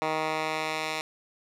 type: tone with band-pass filter sweep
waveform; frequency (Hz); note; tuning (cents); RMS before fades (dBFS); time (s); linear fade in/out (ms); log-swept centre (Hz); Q
10% pulse; 156.8; D#3; +14; -30; 0.02-1.01; 0; 1200 to 3000; 0.72
effects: none